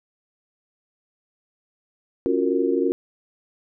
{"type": "chord", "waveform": "sine", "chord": "Gb major seventh", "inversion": "second", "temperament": "just", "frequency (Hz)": [277.5, 346.9, 370, 462.5], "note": ["Db4", "F4", "Gb4", "Bb4"], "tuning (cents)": [2, -12, 0, -14], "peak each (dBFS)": -24, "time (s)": [2.26, 2.92], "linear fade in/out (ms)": 0, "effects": []}